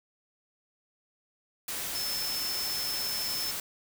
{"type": "tone in noise", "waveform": "sine", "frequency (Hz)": 5274, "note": "E8", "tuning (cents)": 0, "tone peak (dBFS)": -32, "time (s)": [1.95, 3.51], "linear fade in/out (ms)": 2, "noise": "white", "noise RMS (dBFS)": -35, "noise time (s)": [1.68, 3.6], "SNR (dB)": 0, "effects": []}